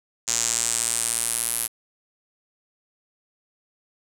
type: tone with band-pass filter sweep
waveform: square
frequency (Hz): 58.27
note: A#1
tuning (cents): 0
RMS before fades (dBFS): -25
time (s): 0.27-1.68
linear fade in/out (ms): 20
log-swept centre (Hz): 6900 to 11000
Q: 4.1
effects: none